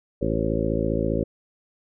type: harmonic tone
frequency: 55 Hz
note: A1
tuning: in tune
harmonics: 1 / 2 / 3 / 4 / 5 / 6 / 7 / 9 / 10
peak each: -30 / -30 / -30 / -30 / -30 / -30 / -30 / -30 / -30 dBFS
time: 0.21-1.24 s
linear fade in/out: 10 ms
effects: none